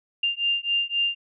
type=beating tone pair; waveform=sine; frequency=2794 / 2797.8 Hz; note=F7 / F7; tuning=0 / +2 cents; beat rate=3.8 Hz; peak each=-25 / -25 dBFS; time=0.23-1.15 s; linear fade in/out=5 ms; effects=none